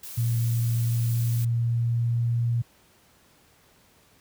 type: noise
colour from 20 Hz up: blue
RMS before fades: -39 dBFS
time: 0.03-1.45 s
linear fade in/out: 5 ms
type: tone with pitch glide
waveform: sine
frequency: 116.54 to 118.17 Hz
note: A#2 to A#2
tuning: 0 to +24 cents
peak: -21 dBFS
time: 0.17-2.62 s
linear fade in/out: 10 ms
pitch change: +24 cents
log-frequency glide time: 0.76-2.47 s
effects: pink hiss -59 dBFS RMS until 4.2 s + high-pass 60 Hz 12 dB/octave